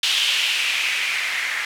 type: noise with low-pass filter sweep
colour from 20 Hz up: violet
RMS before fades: -22 dBFS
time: 0.03-1.65 s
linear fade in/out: 2 ms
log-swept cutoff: 3200 to 1900 Hz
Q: 3.5
effects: none